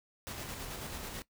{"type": "noise with tremolo", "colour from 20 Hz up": "pink", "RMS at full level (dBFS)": -41, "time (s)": [0.27, 1.22], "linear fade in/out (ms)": 0, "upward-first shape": "square", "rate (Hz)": 9.2, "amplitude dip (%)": 30, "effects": ["noise-tail reverb RT60 0.1 s tail -18 dB re dry"]}